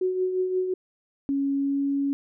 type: tone with tremolo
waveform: sine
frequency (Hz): 370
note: F#4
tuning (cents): 0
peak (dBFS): -20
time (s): 0.01-0.74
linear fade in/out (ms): 5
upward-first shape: triangle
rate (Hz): 5.7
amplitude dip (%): 55
type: tone with pitch glide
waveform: sine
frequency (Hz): 277.2 to 279.1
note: C#4 to C#4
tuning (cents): 0 to +12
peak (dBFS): -22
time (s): 1.29-2.13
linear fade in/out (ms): 0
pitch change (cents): +12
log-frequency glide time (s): 1.56-1.8
effects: none